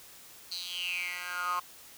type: tone with high-pass filter sweep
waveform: 10% pulse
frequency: 178.4 Hz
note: F3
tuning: 37 cents sharp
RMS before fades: -35 dBFS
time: 0.51-1.6 s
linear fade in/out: 10 ms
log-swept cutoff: 4300 to 1100 Hz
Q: 9.6
effects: white hiss -52 dBFS RMS until 1.97 s